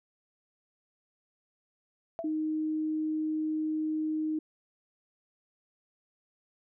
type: tone with exponential decay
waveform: sine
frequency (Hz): 665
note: E5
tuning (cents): +15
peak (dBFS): -29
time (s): 2.19-2.33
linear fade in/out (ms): 0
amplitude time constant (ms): 29
type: tone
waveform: sine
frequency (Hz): 311.1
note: D#4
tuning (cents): 0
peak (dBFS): -28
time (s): 2.24-4.39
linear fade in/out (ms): 5
effects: none